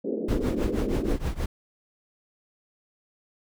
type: band-pass noise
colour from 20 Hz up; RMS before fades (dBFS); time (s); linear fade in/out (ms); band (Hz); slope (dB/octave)
pink; -29; 0.04-1.17; 10; 210 to 520; 48
type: noise with tremolo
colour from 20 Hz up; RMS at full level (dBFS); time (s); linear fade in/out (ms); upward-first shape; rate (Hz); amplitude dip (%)
brown; -24; 0.28-1.46; 5; triangle; 6.3; 95
effects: none